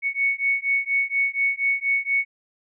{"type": "beating tone pair", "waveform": "sine", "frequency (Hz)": [2217, 2221.2], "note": ["C#7", "C#7"], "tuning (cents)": [0, 3], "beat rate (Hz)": 4.2, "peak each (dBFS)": -23, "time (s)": [0.02, 2.25], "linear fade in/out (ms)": 50, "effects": []}